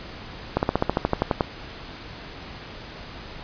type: slowing click train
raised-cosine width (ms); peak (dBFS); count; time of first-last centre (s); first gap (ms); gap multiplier
1; -5; 12; 0.57-1.408; 59; 1.05
effects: pink hiss -39 dBFS RMS until 3.43 s + resampled to 11025 Hz